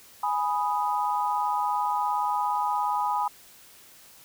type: chord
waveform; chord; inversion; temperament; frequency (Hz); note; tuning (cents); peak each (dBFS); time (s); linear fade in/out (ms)
sine; G# minor; none; equal; 830.6 / 987.8 / 1244.5; G#5 / B5 / D#6; 0 / 0 / 0; -27 / -27 / -31; 0.23-3.28; 5
effects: white hiss -52 dBFS RMS until 4.24 s